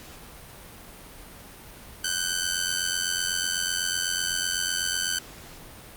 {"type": "ring-modulated tone", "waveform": "10% pulse", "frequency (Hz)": 1526, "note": "G6", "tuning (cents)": -47, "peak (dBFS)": -14, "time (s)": [2.04, 5.19], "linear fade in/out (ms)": 5, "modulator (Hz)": 44, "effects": ["pink hiss -45 dBFS RMS until 5.96 s", "Opus 48 kbps"]}